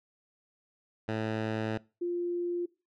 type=tone pair in turn; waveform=10% pulse / sine; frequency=110 / 349.2 Hz; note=A2 / F4; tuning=0 / 0 cents; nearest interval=octave + minor sixth; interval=2000 cents; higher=second; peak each=-22 / -29 dBFS; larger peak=first; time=1.08-1.78 / 2.01-2.66 s; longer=first; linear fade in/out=10 ms; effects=noise-tail reverb RT60 0.3 s tail -22 dB re dry + low-pass 3000 Hz 12 dB/octave